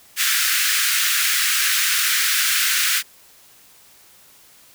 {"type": "high-pass noise", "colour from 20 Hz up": "pink", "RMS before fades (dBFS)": -19, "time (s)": [0.16, 3.03], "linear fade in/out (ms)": 50, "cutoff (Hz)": 1400, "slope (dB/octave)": 48, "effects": ["white hiss -50 dBFS RMS until 4.74 s"]}